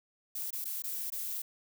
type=noise with dropouts; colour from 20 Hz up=violet; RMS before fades=-37 dBFS; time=0.35-1.42 s; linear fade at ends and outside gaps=5 ms; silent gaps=0.506-0.528 / 0.644-0.653 / 0.822-0.838 / 1.102-1.121 s; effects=none